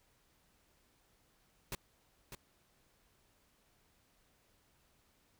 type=noise with echo; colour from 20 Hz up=pink; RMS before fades=-40 dBFS; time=1.72-1.75 s; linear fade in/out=2 ms; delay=600 ms; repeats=1; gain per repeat=-8 dB; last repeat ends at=2.35 s; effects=pink hiss -72 dBFS RMS until 5.39 s